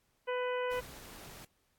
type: harmonic tone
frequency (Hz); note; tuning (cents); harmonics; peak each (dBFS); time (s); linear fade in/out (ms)
498.3; B4; +15; 1 / 2 / 3 / 4 / 5 / 6; -33 / -39 / -43 / -45 / -47 / -49; 0.27-0.81; 20
type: noise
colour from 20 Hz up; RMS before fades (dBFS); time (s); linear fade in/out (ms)
pink; -50; 0.71-1.45; 5
effects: pink hiss -75 dBFS RMS until 1.78 s + AAC 64 kbps